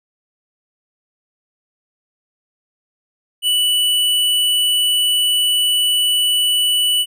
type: tone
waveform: square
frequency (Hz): 2964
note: F#7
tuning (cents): +2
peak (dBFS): -14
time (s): 3.42-7.06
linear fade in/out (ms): 50
effects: none